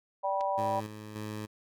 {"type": "harmonic tone", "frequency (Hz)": 194.7, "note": "G3", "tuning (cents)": -12, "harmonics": [3, 4, 5], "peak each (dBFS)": [-32, -32, -32], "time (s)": [0.23, 0.81], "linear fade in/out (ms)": 20}
{"type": "clicks", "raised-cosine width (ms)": 0.2, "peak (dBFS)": -30, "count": 2, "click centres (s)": [0.408, 0.411]}
{"type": "tone with tremolo", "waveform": "15% pulse", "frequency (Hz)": 106.9, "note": "A2", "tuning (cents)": -49, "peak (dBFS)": -30, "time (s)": [0.57, 1.47], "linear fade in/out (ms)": 20, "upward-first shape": "square", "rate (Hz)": 1.7, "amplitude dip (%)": 50}
{"effects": []}